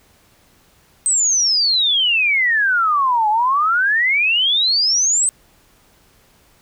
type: exponential two-way sweep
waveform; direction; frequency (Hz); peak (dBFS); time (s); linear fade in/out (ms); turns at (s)
sine; down then up; 8320 to 830.6 to 8320; -13; 1.06-5.29; 0; 3.29
effects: pink hiss -54 dBFS RMS until 6.61 s